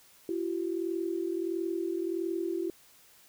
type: tone pair together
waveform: sine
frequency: 338.5 / 380 Hz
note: E4 / F#4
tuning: +46 / +46 cents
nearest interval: major second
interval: 200 cents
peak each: -31 / -34 dBFS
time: 0.29-2.7 s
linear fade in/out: 2 ms
effects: white hiss -59 dBFS RMS until 3.28 s